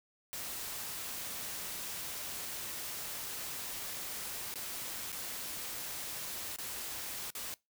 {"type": "noise with dropouts", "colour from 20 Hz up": "white", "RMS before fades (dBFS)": -41, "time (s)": [0.33, 7.54], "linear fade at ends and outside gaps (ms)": 0, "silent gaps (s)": [[4.54, 4.557], [5.119, 5.127], [6.561, 6.586], [7.304, 7.351]], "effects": ["noise-tail reverb RT60 0.2 s tail -22 dB re dry"]}